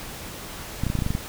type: clicks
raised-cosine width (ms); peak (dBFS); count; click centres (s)
5; -12; 9; 0.836 / 0.867 / 0.901 / 0.953 / 0.989 / 1.022 / 1.064 / 1.105 / 1.151
effects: pink hiss -37 dBFS RMS until 1.28 s